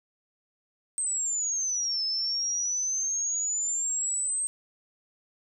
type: exponential two-way sweep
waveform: sine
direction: down then up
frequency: 8380 to 5200 to 8380 Hz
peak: -26 dBFS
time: 0.98-4.47 s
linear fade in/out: 0 ms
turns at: 2.04 s
effects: none